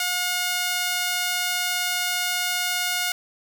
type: tone with high-pass filter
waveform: sawtooth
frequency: 719 Hz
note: F#5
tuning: 50 cents flat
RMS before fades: -25 dBFS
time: 0-3.12 s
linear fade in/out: 2 ms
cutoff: 1700 Hz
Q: 0.67
effects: none